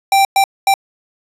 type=tone bursts at uneven times; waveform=square; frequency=784 Hz; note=G5; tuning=in tune; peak=-9 dBFS; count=3; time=0.12-0.25 / 0.36-0.44 / 0.67-0.74 s; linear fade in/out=2 ms; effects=resampled to 32000 Hz + 7-bit